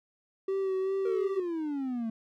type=tone with vibrato; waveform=triangle; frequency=383.2 Hz; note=G4; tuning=39 cents flat; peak=-25 dBFS; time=0.48-1.4 s; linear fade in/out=5 ms; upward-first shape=sine; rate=2.6 Hz; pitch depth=26 cents each way
type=exponential sweep; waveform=triangle; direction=down; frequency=472.4 to 220 Hz; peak=-28 dBFS; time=1.05-2.1 s; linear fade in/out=5 ms
effects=tanh soft clip ceiling -18 dBFS